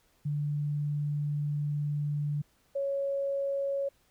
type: tone pair in turn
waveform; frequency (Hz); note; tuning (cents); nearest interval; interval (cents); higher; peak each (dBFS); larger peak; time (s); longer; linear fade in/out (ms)
sine; 146.83 / 554.4; D3 / C#5; 0 / 0; octave + major seventh; 2300; second; -28; neither; 0.25-2.42 / 2.75-3.89; first; 10
effects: pink hiss -68 dBFS RMS until 4.1 s